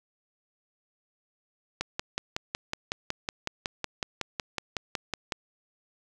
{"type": "click train", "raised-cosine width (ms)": 0.2, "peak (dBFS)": -12, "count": 20, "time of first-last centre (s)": [1.81, 5.322], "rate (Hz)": 5.41, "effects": []}